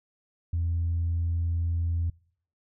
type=tone; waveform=sine; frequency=84.4 Hz; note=E2; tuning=41 cents sharp; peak=-23 dBFS; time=0.53-2.1 s; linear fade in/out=5 ms; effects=noise-tail reverb RT60 0.6 s tail -26 dB re dry + tanh soft clip ceiling -21 dBFS